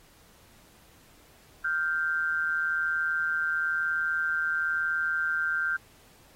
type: tone pair together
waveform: sine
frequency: 1400 / 1561 Hz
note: F6 / G6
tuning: +4 / -8 cents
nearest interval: major second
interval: 188 cents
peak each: -28 dBFS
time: 1.64-5.77 s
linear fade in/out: 10 ms
effects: pink hiss -58 dBFS RMS until 6.35 s + AAC 48 kbps